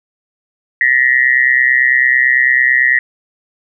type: tone with amplitude modulation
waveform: sine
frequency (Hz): 1900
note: A#6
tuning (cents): +33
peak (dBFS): -4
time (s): 0.81-2.99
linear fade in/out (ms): 2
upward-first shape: sine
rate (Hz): 129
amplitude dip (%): 95
effects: none